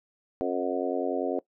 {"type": "harmonic tone with a mistuned harmonic", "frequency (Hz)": 90.2, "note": "F#2", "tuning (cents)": -44, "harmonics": [3, 4, 5, 6, 7, 8], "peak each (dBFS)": [-32, -32, -31, -33, -34, -36], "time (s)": [0.41, 1.39], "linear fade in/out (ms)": 0, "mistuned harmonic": 8, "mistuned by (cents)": 18, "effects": ["noise-tail reverb RT60 0.1 s tail -20 dB re dry"]}